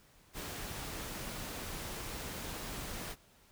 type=noise; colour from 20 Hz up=pink; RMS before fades=-42 dBFS; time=0.33-3.16 s; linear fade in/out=50 ms; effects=pink hiss -64 dBFS RMS until 3.51 s